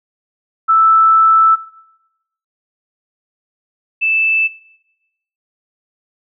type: tone pair in turn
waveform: sine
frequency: 1318.5 / 2637 Hz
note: E6 / E7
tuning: 0 / 0 cents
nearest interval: octave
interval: 1200 cents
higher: second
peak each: -7 / -12 dBFS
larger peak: first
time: 0.68-1.56 / 4.01-4.48 s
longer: first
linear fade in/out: 20 ms
effects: noise-tail reverb RT60 0.9 s tail -19 dB re dry